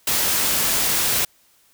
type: noise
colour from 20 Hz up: white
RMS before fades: -20 dBFS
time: 0.07-1.25 s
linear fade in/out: 5 ms
effects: white hiss -58 dBFS RMS until 1.73 s